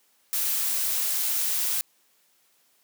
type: noise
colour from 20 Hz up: blue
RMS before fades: -26 dBFS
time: 0.33-1.81 s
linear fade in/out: 0 ms
effects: white hiss -65 dBFS RMS until 2.83 s + high-pass 200 Hz 12 dB/octave